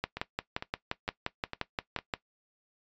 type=two click trains; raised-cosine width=0.3 ms; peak=-20 / -14 dBFS; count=5 / 13; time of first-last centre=0.17-1.988 / 0.04-2.138 s; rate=2.2 / 5.72 Hz; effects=noise-tail reverb RT60 0.1 s tail -17 dB re dry + resampled to 16000 Hz